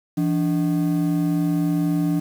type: ring-modulated tone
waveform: triangle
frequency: 230.5 Hz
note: A#3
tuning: 19 cents flat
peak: -13 dBFS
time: 0.17-2.2 s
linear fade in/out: 10 ms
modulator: 61.9 Hz
effects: 7-bit